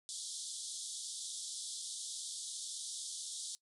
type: band-pass noise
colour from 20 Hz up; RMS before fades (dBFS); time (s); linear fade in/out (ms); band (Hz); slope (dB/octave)
white; -44; 0.09-3.55; 0; 3300 to 10000; 96
effects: noise-tail reverb RT60 0.1 s tail -20 dB re dry